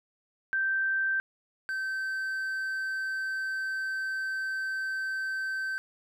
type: tone pair in turn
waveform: sine / triangle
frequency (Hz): 1562 / 1547.6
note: G6 / G6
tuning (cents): -7 / -23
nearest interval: unison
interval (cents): 16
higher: first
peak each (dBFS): -25 / -28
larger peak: first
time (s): 0.53-1.2 / 1.69-5.78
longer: second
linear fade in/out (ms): 0
effects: none